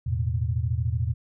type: chord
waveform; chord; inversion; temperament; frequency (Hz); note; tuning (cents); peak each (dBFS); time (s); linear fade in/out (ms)
sine; E suspended fourth; none; equal; 82.41 / 110 / 123.47; E2 / A2 / B2; 0 / 0 / 0; -27 / -27 / -28; 0.06-1.14; 10
effects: none